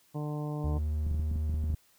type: harmonic tone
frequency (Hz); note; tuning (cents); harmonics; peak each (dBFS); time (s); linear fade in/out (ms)
149.4; D3; +30; 1 / 2 / 3 / 4 / 5 / 6 / 7; -33 / -39 / -43 / -45 / -47 / -49 / -50; 0.14-0.79; 20
type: tone with pitch glide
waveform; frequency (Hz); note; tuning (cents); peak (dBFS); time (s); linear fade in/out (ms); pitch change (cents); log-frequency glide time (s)
triangle; 75.8 to 77.04; D#2 to D#2; -45 to -17; -26; 0.64-1.75; 5; +28; 0.77-1.25
type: clicks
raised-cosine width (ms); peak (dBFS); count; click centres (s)
5; -26; 11; 1.067 / 1.114 / 1.145 / 1.196 / 1.315 / 1.359 / 1.496 / 1.542 / 1.64 / 1.702 / 1.741
effects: white hiss -65 dBFS RMS until 1.98 s